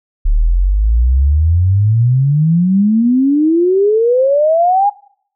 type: exponential sweep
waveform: sine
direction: up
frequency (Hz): 35.46 to 830.6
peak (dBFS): -8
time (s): 0.25-4.9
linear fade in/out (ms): 10
effects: noise-tail reverb RT60 0.6 s tail -22 dB re dry